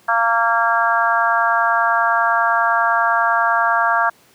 harmonic tone with a mistuned harmonic, 230 Hz, A#3, 23 cents flat, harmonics 3 / 4 / 5 / 6 / 7, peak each -20 / -20 / -20 / -20 / -20 dBFS, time 0.08-4.1 s, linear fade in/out 10 ms, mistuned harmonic 7, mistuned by +16 cents, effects pink hiss -52 dBFS RMS until 4.34 s + high-pass 150 Hz 12 dB/octave

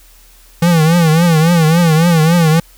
square tone with vibrato, 164.81 Hz, E3, in tune, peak -8 dBFS, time 0.62-2.6 s, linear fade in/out 5 ms, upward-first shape triangle, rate 3.6 Hz, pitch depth 130 cents each way, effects added 40 Hz sine -43 dBFS peak until 2.77 s + white hiss -46 dBFS RMS until 2.77 s

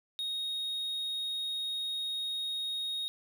triangle tone, 3738 Hz, A#7, 4 cents sharp, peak -31 dBFS, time 0.19-3.08 s, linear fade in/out 0 ms, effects none

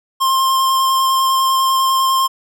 square tone with vibrato, 1059 Hz, C6, 21 cents sharp, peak -13 dBFS, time 0.2-2.28 s, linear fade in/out 20 ms, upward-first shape square, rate 10 Hz, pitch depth 10 cents each way, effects none

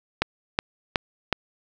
click train, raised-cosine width 0.3 ms, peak -4 dBFS, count 4, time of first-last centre 0.22-1.327 s, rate 2.71 Hz, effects none

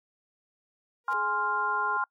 sawtooth tone with exponential growth, 475.3 Hz, A#4, 34 cents sharp, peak -35 dBFS, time 1.04-1.13 s, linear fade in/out 0 ms, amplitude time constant 18 ms
sine chord, F minor, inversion first, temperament equal, 830.6 / 1046.5 / 1396.9 Hz, Ab5 / C6 / F6, 0 / 0 / 0 cents, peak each -33 / -29 / -29 dBFS, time 1.08-2.04 s, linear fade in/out 2 ms
sine tone, 420 Hz, G#4, 19 cents sharp, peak -39 dBFS, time 1.14-1.97 s, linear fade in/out 2 ms
effects noise-tail reverb RT60 0.1 s tail -26 dB re dry

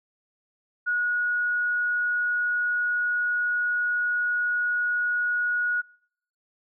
sine tone, 1454 Hz, F#6, 31 cents flat, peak -22 dBFS, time 0.86-5.82 s, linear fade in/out 20 ms, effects noise-tail reverb RT60 0.7 s tail -26 dB re dry

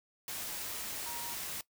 sine tone in noise, 945 Hz, A#5, 23 cents sharp, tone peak -44 dBFS, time 1.06-1.34 s, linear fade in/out 2 ms, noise white, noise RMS -40 dBFS, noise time 0.28-1.61 s, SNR -7 dB, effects noise-tail reverb RT60 0.1 s tail -19 dB re dry

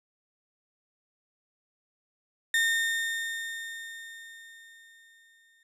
35% pulse tone with exponential decay, 1826 Hz, A#6, 36 cents flat, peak -20 dBFS, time 2.54-5.63 s, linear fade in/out 2 ms, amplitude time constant 670 ms, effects low-pass 12000 Hz 12 dB/octave

